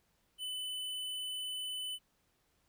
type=tone; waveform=square; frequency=3008 Hz; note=F#7; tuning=28 cents sharp; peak=-38 dBFS; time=0.38-1.99 s; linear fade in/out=50 ms; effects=pink hiss -75 dBFS RMS until 2.68 s